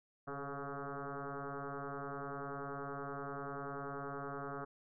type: tone with frequency modulation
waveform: sine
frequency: 425.2 Hz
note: G#4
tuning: 41 cents sharp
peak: -40 dBFS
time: 0.27-4.65 s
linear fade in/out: 10 ms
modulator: 140 Hz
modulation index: 7.1
effects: none